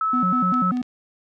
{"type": "tone", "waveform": "sine", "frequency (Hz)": 1301, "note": "E6", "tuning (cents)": -23, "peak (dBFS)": -19, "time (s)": [0.01, 0.71], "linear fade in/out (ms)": 2}
{"type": "tone with vibrato", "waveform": "triangle", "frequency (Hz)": 213, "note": "G#3", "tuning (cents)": 44, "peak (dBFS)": -19, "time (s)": [0.13, 0.82], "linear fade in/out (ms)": 5, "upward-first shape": "square", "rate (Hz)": 5.1, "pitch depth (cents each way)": 270}
{"type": "clicks", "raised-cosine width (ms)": 0.2, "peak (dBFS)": -23, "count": 3, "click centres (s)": [0.541, 0.771, 0.828]}
{"effects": []}